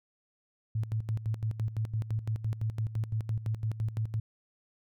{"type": "tone with tremolo", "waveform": "sine", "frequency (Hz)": 110, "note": "A2", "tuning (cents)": 0, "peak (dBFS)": -27, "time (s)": [0.75, 4.2], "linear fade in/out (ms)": 5, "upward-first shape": "square", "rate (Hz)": 5.9, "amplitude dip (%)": 75, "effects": []}